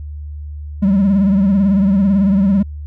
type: tone with vibrato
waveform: triangle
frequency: 196 Hz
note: G3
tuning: in tune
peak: -7 dBFS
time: 0.82-2.63 s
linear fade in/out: 10 ms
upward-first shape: triangle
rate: 18 Hz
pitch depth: 110 cents each way
effects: tanh soft clip ceiling -3 dBFS + added 74 Hz sine -25 dBFS peak until 2.86 s